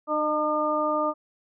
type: harmonic tone with a mistuned harmonic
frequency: 302.1 Hz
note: D4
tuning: 49 cents sharp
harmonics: 1 / 2 / 3 / 4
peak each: -30 / -26 / -31 / -26 dBFS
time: 0.07-1.14 s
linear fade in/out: 50 ms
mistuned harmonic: 2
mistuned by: +16 cents
effects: none